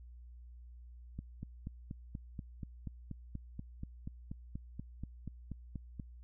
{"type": "click train", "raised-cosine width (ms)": 5, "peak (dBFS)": -29, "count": 21, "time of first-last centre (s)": [1.19, 5.998], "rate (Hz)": 4.16, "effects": ["added 60 Hz sine -50 dBFS peak until 6.23 s"]}